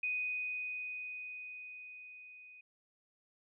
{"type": "tone with level ramp", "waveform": "sine", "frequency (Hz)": 2492, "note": "D#7", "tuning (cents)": 2, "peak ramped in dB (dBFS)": [-32, -53], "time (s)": [0.03, 2.61], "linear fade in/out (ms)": 5, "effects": []}